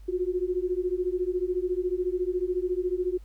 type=beating tone pair; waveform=sine; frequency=355.7 / 369.7 Hz; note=F4 / F#4; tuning=+32 / -1 cents; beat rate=14 Hz; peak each=-28 dBFS; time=0.08-3.18 s; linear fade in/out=10 ms; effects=added 50 Hz sine -43 dBFS peak until 3.24 s + pink hiss -65 dBFS RMS until 3.24 s